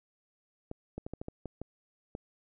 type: clicks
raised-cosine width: 2 ms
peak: -25 dBFS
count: 9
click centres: 0.714 / 0.98 / 1.065 / 1.136 / 1.215 / 1.284 / 1.457 / 1.616 / 2.151 s
effects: none